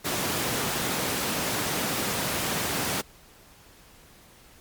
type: high-pass noise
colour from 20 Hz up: pink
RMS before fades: -28 dBFS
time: 0.04-3.02 s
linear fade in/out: 20 ms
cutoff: 140 Hz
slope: 12 dB/octave
effects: pink hiss -53 dBFS RMS until 4.6 s + MP3 96 kbps